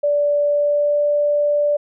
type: tone with pitch glide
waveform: sine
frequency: 582 to 586 Hz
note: D5 to D5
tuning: -16 to -4 cents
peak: -14 dBFS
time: 0.03-1.77 s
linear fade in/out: 10 ms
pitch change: +12 cents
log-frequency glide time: 0.44-0.99 s
effects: none